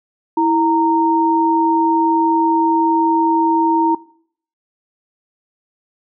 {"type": "tone pair together", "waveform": "sine", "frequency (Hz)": [327.6, 925.3], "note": ["E4", "A#5"], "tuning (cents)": [-11, -13], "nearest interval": "octave + tritone", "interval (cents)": 1798, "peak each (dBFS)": -15, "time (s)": [0.37, 3.95], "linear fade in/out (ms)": 5, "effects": ["noise-tail reverb RT60 0.6 s tail -21 dB re dry"]}